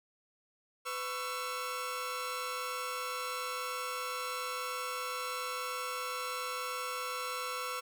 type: tone cluster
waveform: sawtooth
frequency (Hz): 502 / 1109 / 1339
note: B4 / C#6 / E6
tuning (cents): +28 / 0 / +27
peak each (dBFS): -38 / -37 / -35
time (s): 0.85-7.81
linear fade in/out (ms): 20
effects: none